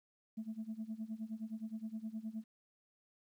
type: tone with tremolo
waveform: sine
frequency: 220.3 Hz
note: A3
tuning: 2 cents sharp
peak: -36 dBFS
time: 0.37-2.44 s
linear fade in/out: 10 ms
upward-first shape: sine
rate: 9.6 Hz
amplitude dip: 90%
effects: tanh soft clip ceiling -35 dBFS + 12-bit